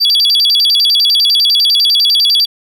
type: tone with vibrato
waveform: triangle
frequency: 3967 Hz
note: B7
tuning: 7 cents sharp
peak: -6 dBFS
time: 0-2.46 s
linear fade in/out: 20 ms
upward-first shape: square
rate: 10 Hz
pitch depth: 280 cents each way
effects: none